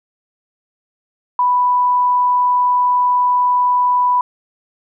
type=tone; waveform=sine; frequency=989 Hz; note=B5; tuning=2 cents sharp; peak=-11 dBFS; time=1.39-4.21 s; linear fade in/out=2 ms; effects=none

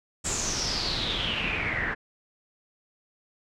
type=noise with low-pass filter sweep; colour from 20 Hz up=pink; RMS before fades=-29 dBFS; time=0.24-1.95 s; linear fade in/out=20 ms; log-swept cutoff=7700 to 1700 Hz; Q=7.7; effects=none

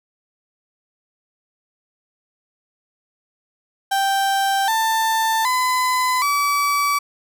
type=tone with pitch steps; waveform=35% pulse; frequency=784 / 890.2 / 1010.9 / 1147.8 Hz; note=G5 / A5 / B5 / D6; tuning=0 / +20 / +40 / -40 cents; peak=-15 dBFS; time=3.91-6.99 s; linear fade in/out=10 ms; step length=770 ms; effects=none

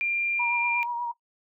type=tone; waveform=sine; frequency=2387 Hz; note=D7; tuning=28 cents sharp; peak=-24 dBFS; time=0.01-0.83 s; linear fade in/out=0 ms
type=tone with vibrato; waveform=sine; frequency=954 Hz; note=A#5; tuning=40 cents sharp; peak=-27 dBFS; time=0.39-1.12 s; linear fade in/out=10 ms; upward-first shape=sine; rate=8.3 Hz; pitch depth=27 cents each way
effects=noise-tail reverb RT60 0.1 s tail -18 dB re dry

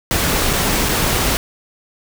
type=noise with dropouts; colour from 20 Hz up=pink; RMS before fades=-17 dBFS; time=0.11-1.37 s; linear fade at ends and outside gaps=0 ms; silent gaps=0.53-0.534 / 0.888-0.892 s; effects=none

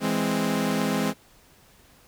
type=chord; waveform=sawtooth; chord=E augmented; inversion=none; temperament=equal; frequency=164.81 / 207.7 / 261.6 Hz; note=E3 / G#3 / B#3; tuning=0 / 0 / 0 cents; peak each=-26 / -22 / -23 dBFS; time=0-1.14 s; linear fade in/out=50 ms; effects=pink hiss -56 dBFS RMS until 2.07 s

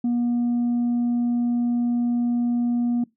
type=tone; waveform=sine; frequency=240 Hz; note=B3; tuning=49 cents flat; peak=-17 dBFS; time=0.04-3.04 s; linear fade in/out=5 ms; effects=noise-tail reverb RT60 0.2 s tail -24 dB re dry + tanh soft clip ceiling -18 dBFS

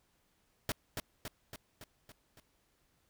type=noise with echo; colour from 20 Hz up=pink; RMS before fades=-34 dBFS; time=0.69-0.72 s; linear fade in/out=2 ms; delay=280 ms; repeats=6; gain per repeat=-4 dB; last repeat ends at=2.4 s; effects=pink hiss -74 dBFS RMS until 3.09 s

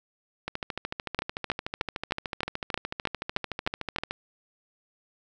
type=two click trains; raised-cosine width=0.3 ms; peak=-15 / -9 dBFS; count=50 / 10; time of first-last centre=0.48-4.11 / 1.19-3.985 s; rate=13.5 / 3.22 Hz; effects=none

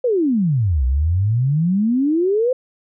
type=exponential two-way sweep; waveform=sine; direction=down then up; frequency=523.3 to 61.2 to 523.3 Hz; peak=-14 dBFS; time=0.04-2.53 s; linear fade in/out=5 ms; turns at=0.85 s; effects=none

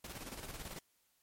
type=noise with tremolo; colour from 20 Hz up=pink; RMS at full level=-45 dBFS; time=0.04-0.79 s; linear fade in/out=5 ms; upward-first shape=square; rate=18 Hz; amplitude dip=50%; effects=white hiss -75 dBFS RMS until 1.22 s + MP3 64 kbps

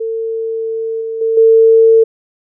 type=tone with level steps; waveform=sine; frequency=449.8 Hz; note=A4; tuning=38 cents sharp; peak=-16 / -18 / -11 / -4 dBFS; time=0-2.04 s; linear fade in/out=10 ms; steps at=1.01 / 1.21 / 1.37 s; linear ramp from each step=5 ms; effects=none

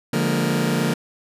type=chord; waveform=sawtooth; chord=Bb dominant seventh; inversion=first; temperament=just; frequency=145.68 / 174.81 / 209.8 / 233.1 Hz; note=D3 / F3 / Ab3 / Bb3; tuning=-14 / +2 / +18 / 0 cents; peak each=-20 / -20 / -23 / -19 dBFS; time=0.13-0.94 s; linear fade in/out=5 ms; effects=resampled to 32000 Hz

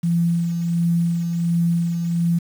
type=tone with tremolo; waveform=sine; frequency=170 Hz; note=F3; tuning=46 cents flat; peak=-15 dBFS; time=0.03-2.39 s; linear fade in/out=10 ms; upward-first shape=sine; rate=1.4 Hz; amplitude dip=45%; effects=7-bit

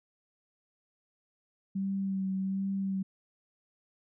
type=tone with vibrato; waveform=sine; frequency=192.9 Hz; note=G3; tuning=28 cents flat; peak=-29 dBFS; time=1.75-3.03 s; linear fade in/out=10 ms; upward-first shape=sine; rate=1.3 Hz; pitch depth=22 cents each way; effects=none

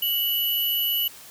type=tone pair together; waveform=sine; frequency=2960 / 11854 Hz; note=F#7 / F#9; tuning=0 / +2 cents; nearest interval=2 octaves; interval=2402 cents; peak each=-24 dBFS; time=0.02-1.08 s; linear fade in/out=5 ms; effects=white hiss -45 dBFS RMS until 1.3 s

